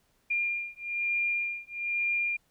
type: beating tone pair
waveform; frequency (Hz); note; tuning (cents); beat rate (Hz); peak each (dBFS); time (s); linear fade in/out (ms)
sine; 2402 / 2403.1; D7 / D7; +38 / +39; 1.1; -31 / -31; 0.3-2.37; 10
effects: pink hiss -70 dBFS RMS until 2.5 s